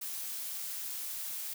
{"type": "noise", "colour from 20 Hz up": "blue", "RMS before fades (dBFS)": -39, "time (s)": [0.01, 1.54], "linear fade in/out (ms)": 10, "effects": []}